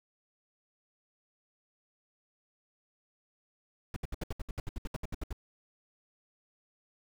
brown noise bursts, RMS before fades -35 dBFS, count 16, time 3.94-5.328 s, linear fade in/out 2 ms, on 23 ms, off 68 ms, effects none

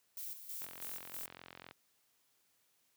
violet noise with tremolo, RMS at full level -44 dBFS, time 0.17-1.26 s, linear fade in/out 2 ms, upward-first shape square, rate 3.1 Hz, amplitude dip 60%
click train, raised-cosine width 0.3 ms, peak -33 dBFS, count 49, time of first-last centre 0.62-1.711 s, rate 44 Hz
effects white hiss -75 dBFS RMS until 2.96 s + high-pass 80 Hz 12 dB/octave

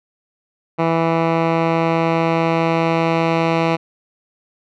10% pulse tone with low-pass filter sweep, 164.81 Hz, E3, in tune, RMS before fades -17 dBFS, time 0.78-3.77 s, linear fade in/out 20 ms, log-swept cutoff 1800 to 2800 Hz, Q 1, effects none

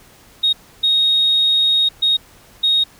sine tone bursts at uneven times, 3740 Hz, A#7, 5 cents sharp, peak -11 dBFS, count 4, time 0.43-0.53 / 0.83-1.89 / 2.02-2.17 / 2.63-2.84 s, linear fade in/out 10 ms, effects tanh soft clip ceiling -7 dBFS + pink hiss -47 dBFS RMS until 2.99 s

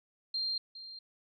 sine tone with echo, 4186 Hz, C8, in tune, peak -31 dBFS, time 0.34-0.58 s, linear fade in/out 5 ms, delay 410 ms, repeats 1, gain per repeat -13 dB, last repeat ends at 0.99 s, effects none

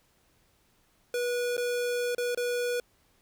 square tone with dropouts, 486.4 Hz, B4, 26 cents flat, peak -28 dBFS, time 1.14-2.8 s, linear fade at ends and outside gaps 2 ms, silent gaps 1.568-1.578 / 2.149-2.181 / 2.348-2.374 s, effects pink hiss -67 dBFS RMS until 3.21 s

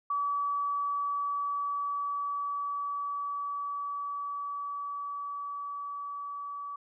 sine tone with level ramp, 1145 Hz, D6, 44 cents flat, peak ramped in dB -27 to -36 dBFS, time 0.1-6.76 s, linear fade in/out 5 ms, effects none

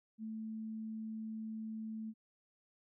sine tone, 220 Hz, A3, in tune, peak -40 dBFS, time 0.18-2.14 s, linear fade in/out 50 ms, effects none

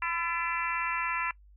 harmonic tone with a mistuned harmonic, 336.4 Hz, E4, 35 cents sharp, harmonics 3 / 4 / 5 / 6 / 7 / 8, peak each -34 / -35 / -36 / -37 / -37 / -38 dBFS, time 0.02-1.31 s, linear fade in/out 2 ms, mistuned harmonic 5, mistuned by +54 cents, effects noise-tail reverb RT60 0.1 s tail -22 dB re dry + added 50 Hz sine -53 dBFS peak until 1.56 s

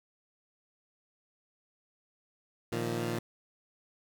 15% pulse chord, Bb suspended fourth, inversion none, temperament equal, 116.54 / 155.56 / 174.61 Hz, Bb2 / Eb3 / F3, 0 / 0 / 0 cents, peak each -28 / -32 / -32 dBFS, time 2.72-3.19 s, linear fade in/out 5 ms, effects none

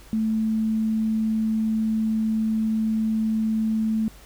sine tone, 220 Hz, A3, in tune, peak -20 dBFS, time 0.13-4.08 s, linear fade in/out 0 ms, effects added 50 Hz sine -47 dBFS peak until 4.25 s + pink hiss -50 dBFS RMS until 4.25 s

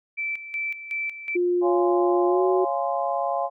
sine tone with tremolo, 2327 Hz, D7, 17 cents flat, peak -25 dBFS, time 0.17-1.37 s, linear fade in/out 20 ms, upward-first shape square, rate 2.7 Hz, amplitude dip 70%
sine tone with pitch glide, 354.1 to 371.5 Hz, F4 to F#4, +24 to +7 cents, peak -19 dBFS, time 1.35-2.65 s, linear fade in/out 10 ms, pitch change +83 cents, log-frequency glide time 2.27-2.42 s
sine chord, Db major seventh, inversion none, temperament just, 554.4 / 693 / 831.5 / 1039.4 Hz, Db5 / F5 / Ab5 / C6, 0 / -14 / +2 / -12 cents, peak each -28 / -26 / -29 / -30 dBFS, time 1.61-3.5 s, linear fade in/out 50 ms
effects none

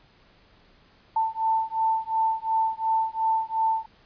sine beating tone pair, 889 / 891.8 Hz, A5 / A5, +18 / +23 cents, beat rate 2.8 Hz, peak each -25 dBFS, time 1.16-3.86 s, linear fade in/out 5 ms, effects pink hiss -58 dBFS RMS until 4.05 s + resampled to 11025 Hz

